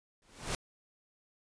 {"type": "noise with exponential growth", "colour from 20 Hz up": "pink", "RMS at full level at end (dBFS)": -31, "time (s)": [0.22, 0.55], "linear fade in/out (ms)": 1, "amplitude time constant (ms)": 71, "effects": ["resampled to 22050 Hz"]}